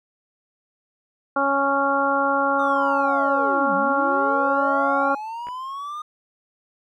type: harmonic tone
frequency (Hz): 277.2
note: C#4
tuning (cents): 0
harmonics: 1 / 2 / 3 / 4 / 5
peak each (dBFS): -27 / -24 / -24 / -24 / -23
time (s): 1.36-5.15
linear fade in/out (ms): 5
type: linear two-way sweep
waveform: triangle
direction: down then up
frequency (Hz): 1228 to 180 to 1228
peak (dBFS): -27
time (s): 2.59-6.02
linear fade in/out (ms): 5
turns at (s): 3.74
type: clicks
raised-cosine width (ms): 0.5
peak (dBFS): -25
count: 2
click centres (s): 5.47 / 5.486
effects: none